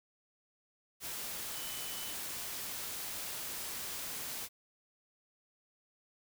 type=tone in noise; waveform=sine; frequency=3014 Hz; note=F#7; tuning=31 cents sharp; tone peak=-48 dBFS; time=1.52-2.16 s; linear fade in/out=50 ms; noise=white; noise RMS=-41 dBFS; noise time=1-4.49 s; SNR=-10 dB; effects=none